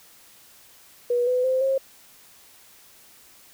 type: tone with pitch steps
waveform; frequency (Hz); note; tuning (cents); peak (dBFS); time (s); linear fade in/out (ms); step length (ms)
sine; 485 / 501.5 / 518.6 / 536.3; B4 / B4 / C5 / C5; -31 / +26 / -15 / +43; -19; 1.1-1.78; 5; 170
effects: white hiss -52 dBFS RMS until 3.53 s